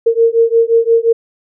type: beating tone pair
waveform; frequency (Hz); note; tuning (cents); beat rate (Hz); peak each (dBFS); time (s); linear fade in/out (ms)
sine; 456.7 / 462.4; A#4 / A#4; -36 / -14; 5.7; -11; 0.06-1.13; 10
effects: none